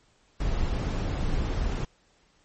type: noise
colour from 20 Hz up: brown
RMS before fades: -27 dBFS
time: 0.4-1.85 s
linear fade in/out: 5 ms
effects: pink hiss -64 dBFS RMS until 2.44 s + MP3 32 kbps